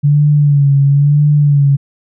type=tone with vibrato; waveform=sine; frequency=143.6 Hz; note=D3; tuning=39 cents flat; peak=-6 dBFS; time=0.03-1.77 s; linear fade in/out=20 ms; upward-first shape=sine; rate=1 Hz; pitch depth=53 cents each way; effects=none